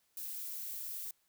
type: noise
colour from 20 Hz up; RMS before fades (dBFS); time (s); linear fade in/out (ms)
violet; -42; 0.17-1.11; 2
effects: white hiss -75 dBFS RMS until 1.28 s